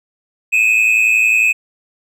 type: tone pair together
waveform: triangle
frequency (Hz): 2484 / 2595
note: D#7 / E7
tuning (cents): -3 / -28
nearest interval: minor second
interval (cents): 75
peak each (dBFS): -10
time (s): 0.52-1.53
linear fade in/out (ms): 20
effects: tanh soft clip ceiling -5 dBFS